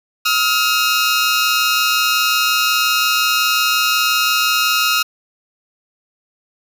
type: tone pair together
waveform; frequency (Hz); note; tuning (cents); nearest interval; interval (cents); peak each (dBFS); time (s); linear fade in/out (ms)
15% pulse; 1274.4 / 1400; D#6 / F6; +41 / +4; major second; 163; -10; 0.25-5.03; 10
effects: none